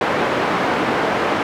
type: band-pass noise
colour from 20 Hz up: pink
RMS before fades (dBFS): -19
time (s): 0.01-1.43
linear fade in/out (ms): 2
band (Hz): 270 to 1800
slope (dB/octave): 12
effects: none